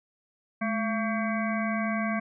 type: harmonic tone with a mistuned harmonic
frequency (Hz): 225.8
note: A3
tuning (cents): +45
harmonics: 1 / 3 / 5 / 7 / 9 / 10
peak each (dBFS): -28 / -33 / -35 / -36 / -38 / -38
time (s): 0.61-2.2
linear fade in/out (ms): 10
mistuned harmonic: 1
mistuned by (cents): -91
effects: none